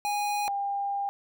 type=tone pair in turn; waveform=square / sine; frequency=824 / 800.5 Hz; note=G#5 / G5; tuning=-14 / +36 cents; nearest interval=minor second; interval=50 cents; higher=first; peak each=-27 dBFS; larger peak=neither; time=0.05-0.48 / 0.48-1.09 s; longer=second; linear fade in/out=0 ms; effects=none